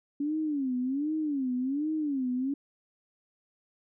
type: tone with vibrato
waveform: sine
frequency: 279.7 Hz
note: C#4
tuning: 16 cents sharp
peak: -27 dBFS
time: 0.2-2.54 s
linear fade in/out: 5 ms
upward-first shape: sine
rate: 1.3 Hz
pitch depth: 200 cents each way
effects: none